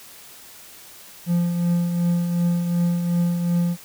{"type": "tone with tremolo", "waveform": "triangle", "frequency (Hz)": 173.2, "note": "F3", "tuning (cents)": -14, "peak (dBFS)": -14, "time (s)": [1.26, 3.77], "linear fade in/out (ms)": 50, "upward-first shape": "triangle", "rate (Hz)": 2.7, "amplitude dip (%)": 50, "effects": ["white hiss -44 dBFS RMS until 3.84 s"]}